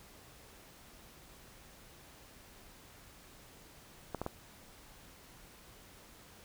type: clicks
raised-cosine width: 1 ms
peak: -22 dBFS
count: 3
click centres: 4.147 / 4.216 / 4.264 s
effects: pink hiss -57 dBFS RMS until 6.44 s